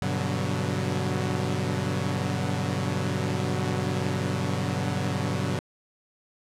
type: chord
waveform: sawtooth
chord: G major seventh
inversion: none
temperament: equal with one note detuned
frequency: 98 / 123.47 / 144.48 / 185 Hz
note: G2 / B2 / D3 / F#3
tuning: 0 / 0 / -28 / 0 cents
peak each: -27 dBFS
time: 0.02-5.59 s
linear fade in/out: 0 ms
effects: low-pass 9000 Hz 12 dB/octave